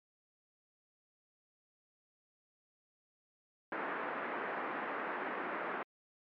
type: band-pass noise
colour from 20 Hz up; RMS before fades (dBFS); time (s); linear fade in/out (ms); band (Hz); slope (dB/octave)
white; -39; 3.72-5.83; 2; 230 to 1800; 24
effects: low-pass 3000 Hz 12 dB/octave + MP3 64 kbps